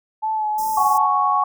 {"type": "tone with vibrato", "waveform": "sine", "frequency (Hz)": 862, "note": "A5", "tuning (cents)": -36, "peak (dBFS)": -19, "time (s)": [0.22, 1.07], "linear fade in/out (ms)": 20, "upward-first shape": "sine", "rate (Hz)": 2.7, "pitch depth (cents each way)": 28}
{"type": "band-stop noise", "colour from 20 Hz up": "white", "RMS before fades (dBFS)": -33, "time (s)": [0.58, 0.98], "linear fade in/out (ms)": 5, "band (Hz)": [590, 5100], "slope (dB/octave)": 96}
{"type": "chord", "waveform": "sine", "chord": "F# suspended second", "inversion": "none", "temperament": "equal", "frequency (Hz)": [740, 830.6, 1108.7], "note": ["F#5", "G#5", "C#6"], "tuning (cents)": [0, 0, 0], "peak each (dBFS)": [-23, -21, -17], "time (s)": [0.77, 1.44], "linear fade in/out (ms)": 5}
{"effects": []}